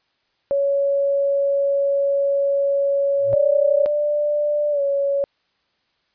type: tone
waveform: sine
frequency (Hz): 559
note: C#5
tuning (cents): +14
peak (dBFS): -16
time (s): 0.51-3.86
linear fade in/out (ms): 0
type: tone with exponential growth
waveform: triangle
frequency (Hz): 116.54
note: A#2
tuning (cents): 0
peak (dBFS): -22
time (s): 3.16-3.34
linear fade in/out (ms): 0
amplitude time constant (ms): 38
type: tone with pitch glide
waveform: sine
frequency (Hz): 591 to 559.1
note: D5 to C#5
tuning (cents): +11 to +15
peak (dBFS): -17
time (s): 3.33-5.24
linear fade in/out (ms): 0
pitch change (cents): -96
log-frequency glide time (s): 4.71-4.81
effects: white hiss -67 dBFS RMS until 6.14 s + resampled to 11025 Hz